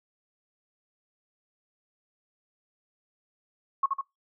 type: tone with echo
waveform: sine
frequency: 1093 Hz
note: C#6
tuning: 25 cents flat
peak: -20 dBFS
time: 3.83-3.86 s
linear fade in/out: 5 ms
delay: 76 ms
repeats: 2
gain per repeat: -4 dB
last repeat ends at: 4.012 s
effects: noise-tail reverb RT60 0.2 s tail -23 dB re dry